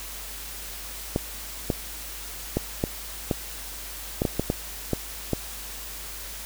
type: clicks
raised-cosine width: 2 ms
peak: -9 dBFS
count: 11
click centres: 1.161 / 1.702 / 2.57 / 2.839 / 3.312 / 4.219 / 4.252 / 4.396 / 4.501 / 4.933 / 5.333 s
effects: added 50 Hz sine -42 dBFS peak until 6.45 s + white hiss -38 dBFS RMS until 6.45 s